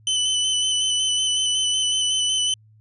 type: tone with vibrato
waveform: sawtooth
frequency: 3017 Hz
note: F#7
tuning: 33 cents sharp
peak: -16 dBFS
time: 0.07-2.54 s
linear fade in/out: 2 ms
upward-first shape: square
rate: 5.4 Hz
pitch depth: 19 cents each way
effects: added 108 Hz sine -50 dBFS peak until 2.8 s + resampled to 24000 Hz